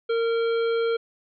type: harmonic tone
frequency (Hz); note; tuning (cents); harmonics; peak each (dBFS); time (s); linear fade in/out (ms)
460; A#4; -23; 1 / 3 / 5 / 7 / 9; -21 / -32 / -40 / -39 / -46; 0.09-0.97; 10
effects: none